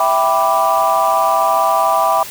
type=chord; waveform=sine; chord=E minor seventh; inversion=none; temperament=equal; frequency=659.3 / 784 / 987.8 / 1174.7 Hz; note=E5 / G5 / B5 / D6; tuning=0 / 0 / 0 / 0 cents; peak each=-16 dBFS; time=0-2.23 s; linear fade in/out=2 ms; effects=tanh soft clip ceiling -4 dBFS + white hiss -31 dBFS RMS until 2.3 s